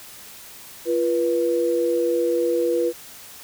sine tone pair together, 343.6 / 487 Hz, F4 / B4, -28 / -24 cents, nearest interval tritone, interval 604 cents, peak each -22 / -20 dBFS, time 0.85-2.93 s, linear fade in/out 50 ms, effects white hiss -42 dBFS RMS until 3.43 s

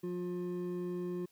triangle tone pair together, 177.85 / 355.7 Hz, F3 / F4, +32 / +32 cents, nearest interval octave, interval 1200 cents, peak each -37 / -35 dBFS, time 0.03-1.26 s, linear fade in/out 10 ms, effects white hiss -70 dBFS RMS until 1.31 s

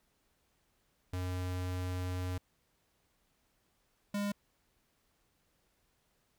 square tone pair in turn, 91 / 203.4 Hz, F#2 / G#3, -28 / -36 cents, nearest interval octave + major second, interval 1392 cents, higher second, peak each -35 / -33 dBFS, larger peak second, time 1.13-2.38 / 4.14-4.32 s, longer first, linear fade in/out 5 ms, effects pink hiss -75 dBFS RMS until 6.38 s

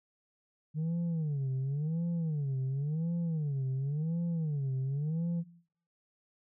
sine tone with vibrato, 150 Hz, D3, 37 cents sharp, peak -27 dBFS, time 0.74-5.44 s, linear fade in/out 50 ms, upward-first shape sine, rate 0.93 Hz, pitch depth 230 cents each way, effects noise-tail reverb RT60 0.6 s tail -19 dB re dry + tanh soft clip ceiling -29 dBFS

